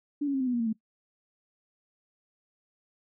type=tone with pitch steps; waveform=sine; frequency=290 / 278.8 / 268.1 / 257.8 / 247.8 / 238.3 / 229.1 / 220.3 Hz; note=D4 / C#4 / C4 / C4 / B3 / A#3 / A#3 / A3; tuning=-22 / +10 / +42 / -26 / +6 / +38 / -30 / +2 cents; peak=-25 dBFS; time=0.21-0.73 s; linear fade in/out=10 ms; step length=65 ms; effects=noise-tail reverb RT60 0.1 s tail -20 dB re dry